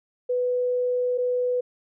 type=tone pair in turn; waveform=sine; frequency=495.9 / 495.9 Hz; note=B4 / B4; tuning=+7 / +7 cents; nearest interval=unison; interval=0 cents; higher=neither; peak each=-21 dBFS; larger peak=neither; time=0.29-1.18 / 1.18-1.61 s; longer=first; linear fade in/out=10 ms; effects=none